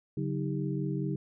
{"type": "tone cluster", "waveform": "sine", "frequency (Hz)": [142, 186.6, 315, 398.8], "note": ["C#3", "F#3", "D#4", "G4"], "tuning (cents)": [42, 15, 21, 30], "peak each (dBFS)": [-32, -35, -36, -39], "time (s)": [0.17, 1.16], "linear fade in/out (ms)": 5, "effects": []}